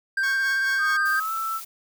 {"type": "tone with vibrato", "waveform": "triangle", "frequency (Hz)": 1578, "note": "G6", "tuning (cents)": 11, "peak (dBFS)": -19, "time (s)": [0.17, 1.2], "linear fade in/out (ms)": 5, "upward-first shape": "sine", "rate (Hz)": 18, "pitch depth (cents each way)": 17}
{"type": "tone with tremolo", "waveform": "10% pulse", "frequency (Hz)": 1100, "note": "C#6", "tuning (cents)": -14, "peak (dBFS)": -22, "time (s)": [0.23, 0.97], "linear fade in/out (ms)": 5, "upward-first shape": "sine", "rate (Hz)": 4.7, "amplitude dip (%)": 65}
{"type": "tone with pitch glide", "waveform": "sine", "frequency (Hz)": [1237, 1325.8], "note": ["D#6", "E6"], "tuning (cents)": [-10, 10], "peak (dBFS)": -25, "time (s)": [0.78, 1.61], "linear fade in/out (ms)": 50, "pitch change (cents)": 120, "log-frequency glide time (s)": [1.13, 1.32]}
{"type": "noise", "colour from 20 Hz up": "blue", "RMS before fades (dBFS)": -38, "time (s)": [1.05, 1.65], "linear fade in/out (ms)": 10}
{"effects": []}